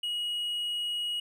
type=tone; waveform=triangle; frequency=2900 Hz; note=F#7; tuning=35 cents flat; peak=-28 dBFS; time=0.03-1.2 s; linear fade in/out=5 ms; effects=none